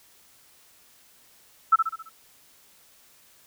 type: tone with echo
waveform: sine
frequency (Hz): 1318.5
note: E6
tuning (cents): 0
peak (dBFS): -12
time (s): 1.72-1.76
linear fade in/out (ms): 10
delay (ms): 67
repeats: 5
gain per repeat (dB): -6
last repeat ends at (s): 2.095
effects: white hiss -57 dBFS RMS until 3.46 s